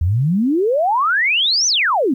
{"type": "exponential two-way sweep", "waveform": "sine", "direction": "up then down", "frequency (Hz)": [77.78, 6270, 234.1], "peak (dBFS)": -13, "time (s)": [0.01, 2.14], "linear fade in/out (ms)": 5, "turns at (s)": 1.67, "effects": ["9-bit"]}